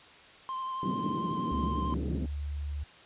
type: tone with vibrato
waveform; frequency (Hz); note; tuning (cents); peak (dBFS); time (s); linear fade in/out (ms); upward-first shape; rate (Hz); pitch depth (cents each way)
triangle; 1046.5; C6; 0; -31; 0.49-1.94; 0; sine; 11; 18
type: band-pass noise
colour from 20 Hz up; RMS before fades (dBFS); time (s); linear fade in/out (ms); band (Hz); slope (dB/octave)
pink; -34; 0.83-2.26; 2; 150 to 340; 24
type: tone with pitch glide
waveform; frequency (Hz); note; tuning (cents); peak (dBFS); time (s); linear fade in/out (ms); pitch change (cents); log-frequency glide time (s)
sine; 70.4 to 72.76; C#2 to D2; +27 to -16; -32; 1.51-2.84; 10; +57; 1.8-2.33
effects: white hiss -53 dBFS RMS until 3.05 s + resampled to 8000 Hz